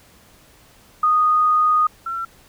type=tone pair in turn; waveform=sine; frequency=1238 / 1352.2 Hz; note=D#6 / E6; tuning=-9 / +44 cents; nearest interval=major second; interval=153 cents; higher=second; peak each=-13 / -23 dBFS; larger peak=first; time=1.03-1.87 / 2.06-2.25 s; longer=first; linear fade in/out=5 ms; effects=pink hiss -51 dBFS RMS until 2.48 s